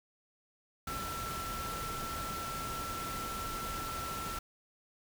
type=tone in noise; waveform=sine; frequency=1341 Hz; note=E6; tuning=29 cents sharp; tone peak=-39 dBFS; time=0.87-4.39 s; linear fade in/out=5 ms; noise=pink; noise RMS=-41 dBFS; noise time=0.87-4.39 s; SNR=-1 dB; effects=none